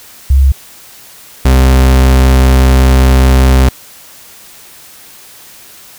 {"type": "tone pair in turn", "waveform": ["sine", "40% pulse"], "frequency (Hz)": [67.4, 65.07], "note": ["C#2", "C2"], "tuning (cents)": [-48, -9], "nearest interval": "minor second", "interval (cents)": 61, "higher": "first", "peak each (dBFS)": -3, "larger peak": "neither", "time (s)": [[0.3, 0.52], [1.45, 3.69]], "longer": "second", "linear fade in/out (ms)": 5, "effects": ["white hiss -36 dBFS RMS until 5.98 s"]}